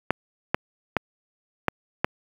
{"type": "clicks", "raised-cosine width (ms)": 0.5, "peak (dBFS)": -4, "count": 5, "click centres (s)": [0.106, 0.545, 0.967, 1.683, 2.045], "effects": ["high-pass 80 Hz 12 dB/octave", "7-bit"]}